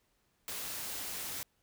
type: noise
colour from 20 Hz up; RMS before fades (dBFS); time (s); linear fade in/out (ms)
white; -40; 0.48-1.43; 0
effects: pink hiss -75 dBFS RMS until 1.62 s